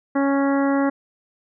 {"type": "harmonic tone", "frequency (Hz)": 277.2, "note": "C#4", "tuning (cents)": 0, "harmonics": [1, 2, 3, 4, 5, 6, 7], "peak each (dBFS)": [-18, -24, -28, -30, -32, -34, -35], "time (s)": [0.15, 0.9], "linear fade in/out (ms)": 10, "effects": []}